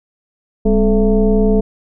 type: tone with frequency modulation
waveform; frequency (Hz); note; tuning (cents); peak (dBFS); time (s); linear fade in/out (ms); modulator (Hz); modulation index
sine; 202.5; G#3; -43; -9; 0.65-1.61; 10; 233; 1.3
effects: none